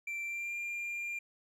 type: tone with pitch glide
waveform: triangle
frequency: 2349 to 2394 Hz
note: D7 to D7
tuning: 0 to +33 cents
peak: -34 dBFS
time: 0.07-1.19 s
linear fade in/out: 5 ms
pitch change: +33 cents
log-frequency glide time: 0.25-0.55 s
effects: none